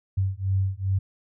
sine beating tone pair, 94.9 / 97.4 Hz, F#2 / G2, +44 / -11 cents, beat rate 2.5 Hz, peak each -25 dBFS, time 0.17-0.99 s, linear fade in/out 10 ms, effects none

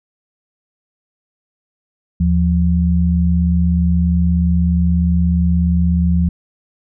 sine tone pair together, 77.78 / 174.61 Hz, D#2 / F3, 0 / 0 cents, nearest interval octave + major second, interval 1400 cents, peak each -14 dBFS, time 2.2-6.29 s, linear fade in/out 5 ms, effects none

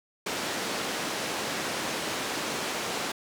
pink band-pass noise, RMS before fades -32 dBFS, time 0.26-3.12 s, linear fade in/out 5 ms, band 260 to 7800 Hz, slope 12 dB/octave, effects none

